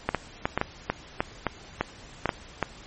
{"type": "clicks", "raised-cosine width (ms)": 0.5, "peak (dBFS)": -8, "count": 12, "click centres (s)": [0.09, 0.147, 0.455, 0.576, 0.614, 0.9, 1.205, 1.467, 1.81, 2.257, 2.292, 2.627], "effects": ["pink hiss -47 dBFS RMS until 2.86 s", "MP3 32 kbps"]}